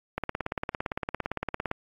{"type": "click train", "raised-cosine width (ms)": 0.5, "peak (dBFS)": -14, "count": 28, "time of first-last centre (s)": [0.18, 1.714], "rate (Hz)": 17.6, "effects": ["AAC 32 kbps"]}